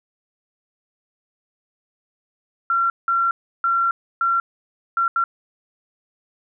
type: tone bursts at uneven times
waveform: sine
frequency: 1366 Hz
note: F6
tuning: 39 cents flat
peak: -16 dBFS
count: 6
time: 2.7-2.9 / 3.08-3.31 / 3.64-3.91 / 4.21-4.4 / 4.97-5.08 / 5.16-5.24 s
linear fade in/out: 2 ms
effects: none